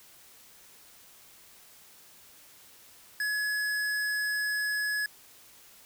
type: tone with hard clipping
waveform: sine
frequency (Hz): 1692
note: G#6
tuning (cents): +32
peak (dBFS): -29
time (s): 3.2-5.06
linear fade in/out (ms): 2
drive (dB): 17
effects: white hiss -55 dBFS RMS until 5.85 s